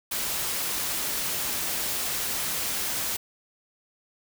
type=noise; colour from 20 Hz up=white; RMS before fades=-29 dBFS; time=0.11-3.17 s; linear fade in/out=10 ms; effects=none